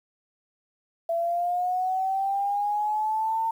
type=linear sweep; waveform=sine; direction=up; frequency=667 to 908 Hz; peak=-23 dBFS; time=1.09-3.51 s; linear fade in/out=5 ms; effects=9-bit